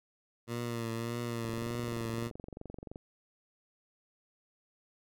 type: tone with vibrato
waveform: 15% pulse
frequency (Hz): 116.8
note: A#2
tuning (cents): +4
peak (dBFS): -28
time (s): 0.47-2.31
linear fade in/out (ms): 50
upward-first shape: triangle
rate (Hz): 1.7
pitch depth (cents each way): 52
type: click train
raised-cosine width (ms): 2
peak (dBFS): -30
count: 36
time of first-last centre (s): 1.45-2.959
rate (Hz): 23.2
effects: none